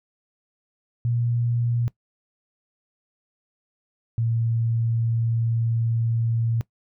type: tone pair in turn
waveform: sine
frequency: 118.8 / 115.09 Hz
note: A#2 / A#2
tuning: +33 / -22 cents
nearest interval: minor second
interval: 55 cents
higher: first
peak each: -20 dBFS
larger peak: neither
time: 1.05-1.88 / 4.18-6.61 s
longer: second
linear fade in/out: 0 ms
effects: noise-tail reverb RT60 0.1 s tail -20 dB re dry